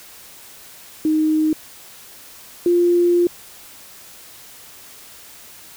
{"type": "tone pair in turn", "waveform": "sine", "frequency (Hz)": [311.1, 349.2], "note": ["D#4", "F4"], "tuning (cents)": [0, 0], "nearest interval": "major second", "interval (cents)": 200, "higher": "second", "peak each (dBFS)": [-14, -12], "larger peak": "second", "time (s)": [[1.05, 1.53], [2.66, 3.27]], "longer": "second", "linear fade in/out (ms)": 2, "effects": ["white hiss -42 dBFS RMS until 5.76 s"]}